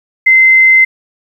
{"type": "tone", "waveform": "sine", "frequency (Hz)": 2068, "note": "C7", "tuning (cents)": -21, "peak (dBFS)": -3, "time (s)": [0.26, 0.85], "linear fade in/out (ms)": 10, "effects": ["7-bit"]}